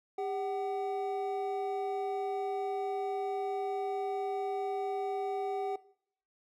triangle tone pair together, 400.5 / 756 Hz, G4 / F#5, +37 / +37 cents, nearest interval major seventh, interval 1100 cents, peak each -33 / -34 dBFS, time 0.18-5.76 s, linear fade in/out 5 ms, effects noise-tail reverb RT60 0.6 s tail -19 dB re dry

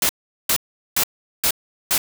white noise bursts, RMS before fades -18 dBFS, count 5, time 0.02-1.98 s, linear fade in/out 2 ms, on 72 ms, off 400 ms, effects none

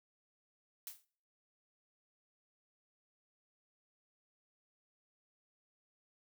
blue noise with exponential decay, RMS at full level -42 dBFS, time 0.87-1.05 s, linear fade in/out 1 ms, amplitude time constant 39 ms, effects noise-tail reverb RT60 0.5 s tail -22 dB re dry

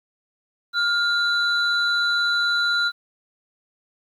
sine tone pair together, 1409 / 3978 Hz, F6 / B7, +15 / +12 cents, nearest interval octave + tritone, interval 1797 cents, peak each -19 / -22 dBFS, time 0.73-2.92 s, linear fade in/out 50 ms, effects tanh soft clip ceiling -12 dBFS + 9-bit

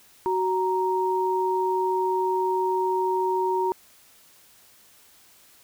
sine tone pair together, 373.4 / 933.1 Hz, F#4 / A#5, +16 / +1 cents, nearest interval octave + major third, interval 1585 cents, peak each -24 dBFS, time 0.26-3.72 s, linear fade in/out 0 ms, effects white hiss -55 dBFS RMS until 5.63 s

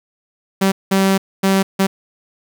sawtooth tone bursts at uneven times, 193.2 Hz, G3, 25 cents flat, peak -8 dBFS, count 4, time 0.61-0.72 / 0.91-1.18 / 1.43-1.63 / 1.79-1.87 s, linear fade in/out 10 ms, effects 8-bit

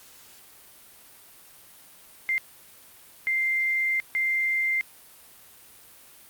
sine tone bursts at uneven times, 2093 Hz, C7, in tune, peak -22 dBFS, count 3, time 2.29-2.38 / 3.27-4 / 4.15-4.81 s, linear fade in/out 0 ms, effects white hiss -51 dBFS RMS until 6.29 s + Opus 48 kbps

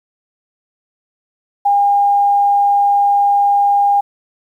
sine tone, 808 Hz, G#5, 48 cents flat, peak -9 dBFS, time 1.65-4.01 s, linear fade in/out 10 ms, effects 8-bit

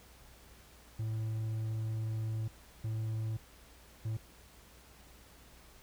triangle tone bursts at uneven times, 110.5 Hz, A2, 8 cents sharp, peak -31 dBFS, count 3, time 0.99-2.48 / 2.84-3.37 / 4.05-4.17 s, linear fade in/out 5 ms, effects added 60 Hz sine -60 dBFS peak until 5.82 s + pink hiss -59 dBFS RMS until 5.82 s

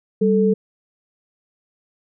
sine tone pair together, 195.4 / 438.7 Hz, G3 / A4, -5 / -5 cents, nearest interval octave + major second, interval 1400 cents, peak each -16 dBFS, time 0.21-0.54 s, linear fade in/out 10 ms, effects none

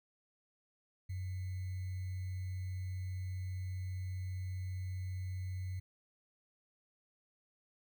sine tone with sample-and-hold, 92.5 Hz, F#2, in tune, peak -37 dBFS, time 1.09-5.8 s, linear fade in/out 10 ms, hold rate 2100 Hz, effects none

